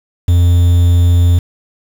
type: tone with quantisation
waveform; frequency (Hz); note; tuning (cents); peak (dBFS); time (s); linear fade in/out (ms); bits
triangle; 87.31; F2; 0; -4; 0.28-1.39; 5; 5
effects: none